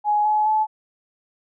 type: tone with pitch steps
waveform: sine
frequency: 837 / 850.2 / 863.5 Hz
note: G#5 / G#5 / A5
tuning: +13 / +40 / -33 cents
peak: -16 dBFS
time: 0.04-0.67 s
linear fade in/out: 50 ms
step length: 210 ms
effects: none